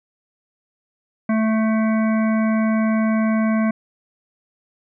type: harmonic tone with a mistuned harmonic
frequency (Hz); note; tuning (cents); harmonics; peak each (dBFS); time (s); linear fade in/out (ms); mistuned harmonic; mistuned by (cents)
220; A3; 0; 1 / 3 / 5 / 7 / 9 / 10; -16 / -26 / -30 / -33 / -35 / -36; 1.29-3.71; 5; 10; +40
effects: none